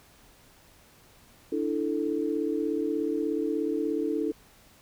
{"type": "chord", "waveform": "sine", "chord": "D suspended second", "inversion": "none", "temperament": "just", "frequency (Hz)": [293.7, 330.4, 440.5], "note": ["D4", "E4", "A4"], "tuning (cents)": [0, 4, 2], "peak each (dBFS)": -30, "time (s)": [1.52, 4.32], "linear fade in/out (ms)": 5, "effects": ["pink hiss -57 dBFS RMS until 4.81 s"]}